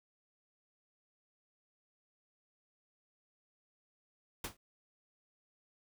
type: noise with exponential decay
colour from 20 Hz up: pink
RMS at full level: -34 dBFS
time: 4.44-4.57 s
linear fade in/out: 5 ms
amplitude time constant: 27 ms
effects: none